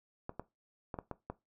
clicks, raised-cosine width 1 ms, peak -25 dBFS, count 6, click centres 0.294 / 0.396 / 0.942 / 0.988 / 1.113 / 1.3 s, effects noise-tail reverb RT60 0.2 s tail -17 dB re dry

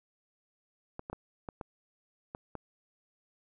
clicks, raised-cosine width 1 ms, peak -25 dBFS, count 7, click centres 0.994 / 1.099 / 1.13 / 1.488 / 1.612 / 2.349 / 2.553 s, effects none

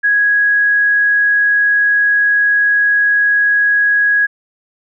sine tone, 1661.2 Hz, G#6, in tune, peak -9 dBFS, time 0.03-4.27 s, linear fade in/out 20 ms, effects none

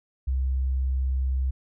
sine tone, 65.41 Hz, C2, in tune, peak -22 dBFS, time 0.27-1.51 s, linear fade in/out 10 ms, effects none

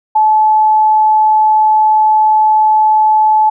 sine tone, 863 Hz, A5, 34 cents flat, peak -6 dBFS, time 0.15-3.5 s, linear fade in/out 10 ms, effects none

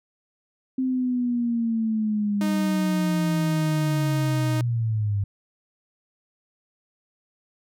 sine linear sweep, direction down, 261.6 to 98.6 Hz, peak -21 dBFS, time 0.78-5.24 s, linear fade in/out 5 ms
sawtooth tone with pitch glide, 308.6 to 310.7 Hz, D#4 to D#4, -14 to -2 cents, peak -23 dBFS, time 2.41-4.61 s, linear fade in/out 2 ms, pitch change +12 cents, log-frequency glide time 2.52-3.57 s
effects none

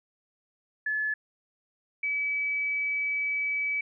sine tone pair in turn, 1721 / 2290 Hz, A6 / D7, -39 / -44 cents, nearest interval perfect fourth, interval 495 cents, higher second, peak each -26 / -26 dBFS, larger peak neither, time 0.86-1.14 / 2.03-3.81 s, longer second, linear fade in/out 5 ms, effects none

